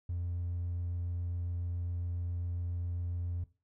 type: tone with vibrato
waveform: triangle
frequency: 87.31 Hz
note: F2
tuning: in tune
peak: -30 dBFS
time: 0.09-3.44 s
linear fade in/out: 5 ms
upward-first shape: triangle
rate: 7.3 Hz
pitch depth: 10 cents each way
effects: noise-tail reverb RT60 0.3 s tail -18 dB re dry + tanh soft clip ceiling -28 dBFS